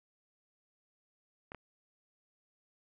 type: clicks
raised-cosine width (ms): 0.5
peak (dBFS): -30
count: 2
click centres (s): 1.519 / 1.547
effects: none